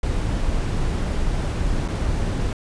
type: noise with dropouts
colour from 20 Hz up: brown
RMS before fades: -22 dBFS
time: 0.03-2.53 s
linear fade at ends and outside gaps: 2 ms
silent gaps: 1.879-1.884 s
effects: resampled to 22050 Hz